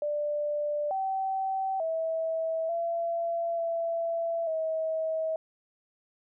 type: tone with pitch steps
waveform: sine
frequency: 591 / 769 / 649 / 676 / 669 / 640 Hz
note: D5 / G5 / E5 / E5 / E5 / D#5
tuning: +11 / -33 / -27 / +43 / +25 / +49 cents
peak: -27 dBFS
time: 0.02-5.36 s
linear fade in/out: 2 ms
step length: 890 ms
effects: none